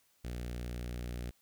sawtooth tone with notch filter, 60.4 Hz, B1, 38 cents flat, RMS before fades -40 dBFS, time 0.24-1.31 s, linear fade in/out 10 ms, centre 990 Hz, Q 1.3, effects white hiss -71 dBFS RMS until 1.41 s

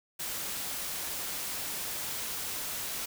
white noise, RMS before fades -36 dBFS, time 0.19-3.06 s, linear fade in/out 10 ms, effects none

